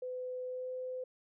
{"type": "tone with pitch glide", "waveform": "sine", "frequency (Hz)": [505, 509.7], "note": ["B4", "C5"], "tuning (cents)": [39, -45], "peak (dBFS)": -37, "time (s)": [0.02, 1.04], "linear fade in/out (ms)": 5, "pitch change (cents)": 16, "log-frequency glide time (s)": [0.46, 0.71], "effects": []}